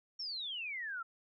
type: exponential sweep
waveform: sine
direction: down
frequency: 5588 to 1318.5 Hz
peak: -38 dBFS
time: 0.19-1.03 s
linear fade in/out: 10 ms
effects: none